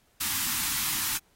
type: band-stop noise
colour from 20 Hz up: white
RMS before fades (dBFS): -29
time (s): 0.2-1.18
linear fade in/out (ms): 10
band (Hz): 320 to 840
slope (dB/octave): 48
effects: pink hiss -66 dBFS RMS until 1.35 s + AAC 48 kbps